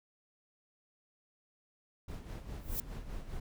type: noise with tremolo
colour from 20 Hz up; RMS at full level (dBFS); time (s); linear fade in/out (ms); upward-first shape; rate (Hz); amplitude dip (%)
brown; -40; 2.08-3.4; 5; sine; 4.9; 60
type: noise with exponential growth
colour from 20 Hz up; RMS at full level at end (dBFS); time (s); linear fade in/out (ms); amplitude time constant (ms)
violet; -33; 2.58-2.8; 2; 46
effects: none